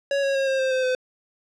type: tone with pitch steps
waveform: square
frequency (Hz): 558 / 549.7 / 541.5 / 533.4 / 525.5 / 517.6 / 509.9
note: C#5 / C#5 / C#5 / C5 / C5 / C5 / C5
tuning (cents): +11 / -15 / -41 / +33 / +7 / -19 / -45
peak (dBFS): -21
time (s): 0.11-0.95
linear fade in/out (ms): 2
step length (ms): 120
effects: low-pass 5000 Hz 12 dB/octave